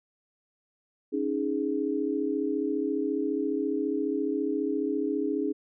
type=chord; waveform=sine; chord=C# suspended second; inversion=none; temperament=just; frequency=277.2 / 311.8 / 415.8 Hz; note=C#4 / D#4 / G#4; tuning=0 / +4 / +2 cents; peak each=-30 dBFS; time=1.12-5.53 s; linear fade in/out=20 ms; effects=none